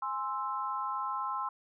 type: chord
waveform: sine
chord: Ab augmented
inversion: none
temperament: equal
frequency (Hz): 830.6 / 1046.5 / 1318.5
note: Ab5 / C6 / E6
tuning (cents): 0 / 0 / 0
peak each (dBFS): -39 / -34 / -37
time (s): 0.02-1.49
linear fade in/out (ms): 5
effects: none